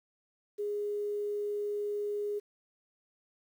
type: tone with quantisation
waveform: sine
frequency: 413.2 Hz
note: G#4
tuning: 9 cents flat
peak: -31 dBFS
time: 0.58-2.4 s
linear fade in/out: 20 ms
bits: 10
effects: none